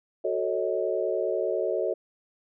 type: chord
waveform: sine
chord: D# half-diminished seventh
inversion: first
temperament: equal with one note detuned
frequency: 370 / 440 / 554.4 / 634.6 Hz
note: F#4 / A4 / C#5 / D#5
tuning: 0 / 0 / 0 / +34 cents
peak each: -30 dBFS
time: 0.24-1.94 s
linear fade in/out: 10 ms
effects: none